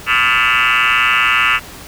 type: tone with frequency modulation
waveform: sine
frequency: 2002 Hz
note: B6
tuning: 23 cents sharp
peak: -9 dBFS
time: 0.06-1.6 s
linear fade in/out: 50 ms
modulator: 121 Hz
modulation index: 7
effects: tanh soft clip ceiling -6 dBFS + pink hiss -34 dBFS RMS until 1.87 s